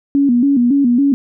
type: tone with vibrato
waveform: sine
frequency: 260.1 Hz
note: C4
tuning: 10 cents flat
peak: -9 dBFS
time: 0.15-1.14 s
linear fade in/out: 0 ms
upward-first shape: square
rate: 3.6 Hz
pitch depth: 130 cents each way
effects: none